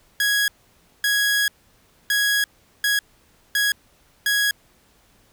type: tone bursts at uneven times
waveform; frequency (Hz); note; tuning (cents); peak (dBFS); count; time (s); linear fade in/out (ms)
sawtooth; 1661.2; G#6; 0; -14; 6; 0.2-0.48 / 1.04-1.48 / 2.1-2.44 / 2.84-2.99 / 3.55-3.72 / 4.26-4.51; 2
effects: pink hiss -58 dBFS RMS until 5.32 s